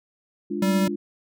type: chord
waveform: sine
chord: D diminished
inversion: second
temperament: equal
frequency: 207.7 / 293.7 / 349.2 Hz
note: Ab3 / D4 / F4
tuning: 0 / 0 / 0 cents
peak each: -30 / -30 / -29 dBFS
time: 0.5-0.96 s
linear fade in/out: 10 ms
type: tone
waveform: square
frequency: 193.2 Hz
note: G3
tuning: 25 cents flat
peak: -20 dBFS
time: 0.62-0.88 s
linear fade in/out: 5 ms
effects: none